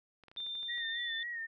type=clicks; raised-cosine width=0.3 ms; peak=-40 dBFS; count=9; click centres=0.237 / 0.283 / 0.315 / 0.363 / 0.403 / 0.465 / 0.553 / 0.63 / 0.78 s
type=tone with pitch glide; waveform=sine; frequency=3588 to 3516 Hz; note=A7 to A7; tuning=+33 to -2 cents; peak=-37 dBFS; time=0.37-1.23 s; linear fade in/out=2 ms; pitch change=-35 cents; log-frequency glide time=0.92-1.03 s
type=tone with vibrato; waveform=sine; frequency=1864.7 Hz; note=A#6; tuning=in tune; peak=-37 dBFS; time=0.68-1.47 s; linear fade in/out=20 ms; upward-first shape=sine; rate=3.7 Hz; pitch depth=52 cents each way
effects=none